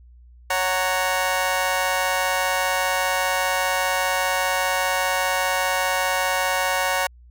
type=chord; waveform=20% pulse; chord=F# major; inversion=second; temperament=just; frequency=555 / 740 / 925 Hz; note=C#5 / F#5 / A#5; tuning=+2 / 0 / -14 cents; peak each=-20 dBFS; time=0.5-7.07 s; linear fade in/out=5 ms; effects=added 60 Hz sine -45 dBFS peak until 7.3 s